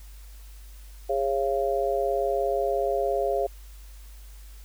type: harmonic tone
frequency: 137 Hz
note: C#3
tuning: 20 cents flat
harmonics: 3 / 4 / 5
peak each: -27 / -27 / -27 dBFS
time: 1.09-3.47 s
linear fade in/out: 10 ms
effects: added 50 Hz sine -42 dBFS peak until 4.64 s + white hiss -55 dBFS RMS until 4.64 s